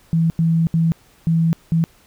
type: tone bursts at uneven times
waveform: sine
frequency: 164.4 Hz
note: E3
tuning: 4 cents flat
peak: -13 dBFS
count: 5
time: 0.13-0.3 / 0.39-0.67 / 0.74-0.92 / 1.27-1.53 / 1.72-1.84 s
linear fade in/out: 0 ms
effects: pink hiss -53 dBFS RMS until 2.06 s